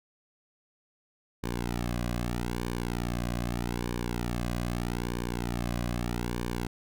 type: tone with flanger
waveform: sawtooth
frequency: 59.5 Hz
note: A#1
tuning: 36 cents sharp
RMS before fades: -32 dBFS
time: 1.43-6.67 s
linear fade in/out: 5 ms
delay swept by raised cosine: 1.5 to 2.23 ms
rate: 0.8 Hz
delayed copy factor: -0.95
effects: none